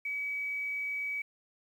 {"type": "tone", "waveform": "sine", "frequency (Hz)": 2277, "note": "C#7", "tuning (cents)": 46, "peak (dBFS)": -32, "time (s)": [0.05, 1.22], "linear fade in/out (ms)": 5, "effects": ["10-bit"]}